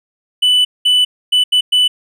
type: tone bursts at uneven times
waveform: triangle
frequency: 2985 Hz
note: F#7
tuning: 15 cents sharp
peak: -7 dBFS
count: 5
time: 0.42-0.65 / 0.85-1.05 / 1.32-1.44 / 1.52-1.61 / 1.72-1.88 s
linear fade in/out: 10 ms
effects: none